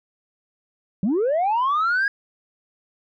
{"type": "linear sweep", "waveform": "sine", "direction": "up", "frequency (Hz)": [171.8, 1661.2], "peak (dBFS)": -16, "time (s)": [1.03, 2.08], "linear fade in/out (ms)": 2, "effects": ["tanh soft clip ceiling -16 dBFS"]}